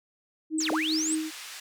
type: tone with tremolo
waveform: sine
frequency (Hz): 314.3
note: D#4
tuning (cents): +18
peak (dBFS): -25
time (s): 0.5-1.31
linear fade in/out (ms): 50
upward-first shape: sine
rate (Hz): 5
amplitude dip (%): 50
type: linear two-way sweep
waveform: sine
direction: down then up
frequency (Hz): 8510 to 235.3 to 8510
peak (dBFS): -27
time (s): 0.58-1.15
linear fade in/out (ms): 5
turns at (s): 0.71
type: band-pass noise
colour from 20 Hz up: pink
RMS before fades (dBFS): -42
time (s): 0.6-1.6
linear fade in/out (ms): 5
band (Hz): 1800 to 9500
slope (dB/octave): 12
effects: none